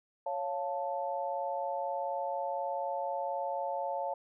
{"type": "chord", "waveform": "sine", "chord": "Db augmented", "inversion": "none", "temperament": "equal", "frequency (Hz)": [554.4, 698.5, 880], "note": ["Db5", "F5", "A5"], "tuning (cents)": [0, 0, 0], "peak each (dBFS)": [-36, -37, -36], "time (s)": [0.26, 4.14], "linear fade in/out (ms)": 5, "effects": []}